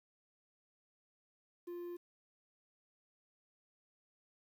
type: tone with quantisation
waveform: triangle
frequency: 349.2 Hz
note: F4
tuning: in tune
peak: -40 dBFS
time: 1.67-1.97 s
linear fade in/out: 10 ms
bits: 11
effects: none